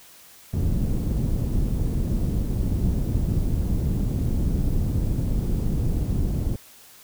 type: low-pass noise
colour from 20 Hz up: pink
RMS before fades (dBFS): -23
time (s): 0.53-6.56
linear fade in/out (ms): 2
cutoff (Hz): 210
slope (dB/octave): 12
effects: white hiss -49 dBFS RMS until 7.03 s